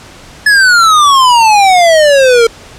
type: exponential sweep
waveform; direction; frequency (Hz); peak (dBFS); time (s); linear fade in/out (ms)
square; down; 1725 to 451.3; -4; 0.46-2.47; 5
effects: pink hiss -34 dBFS RMS until 2.78 s + low-pass 8000 Hz 12 dB/octave